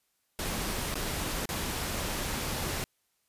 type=noise with dropouts; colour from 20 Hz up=pink; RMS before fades=-33 dBFS; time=0.39-2.84 s; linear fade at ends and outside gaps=0 ms; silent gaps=0.942-0.955 / 1.455-1.49 s; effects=white hiss -75 dBFS RMS until 3.28 s + resampled to 32000 Hz